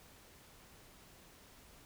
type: silence
effects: pink hiss -60 dBFS RMS until 1.85 s